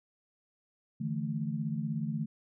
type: chord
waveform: sine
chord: D suspended second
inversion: none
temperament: equal with one note detuned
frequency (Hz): 148.37 / 164.81 / 220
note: D3 / E3 / A3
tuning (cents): +18 / 0 / 0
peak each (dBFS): -35 / -36 / -35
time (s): 1-2.26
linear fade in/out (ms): 10
effects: none